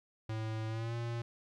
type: tone with pitch glide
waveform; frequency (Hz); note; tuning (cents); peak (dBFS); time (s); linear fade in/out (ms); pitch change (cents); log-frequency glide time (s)
square; 110.2 to 117.43; A2 to A#2; +3 to +13; -36; 0.29-1.22; 5; +110; 0.68-0.95
effects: low-pass 5000 Hz 12 dB/octave + 13-bit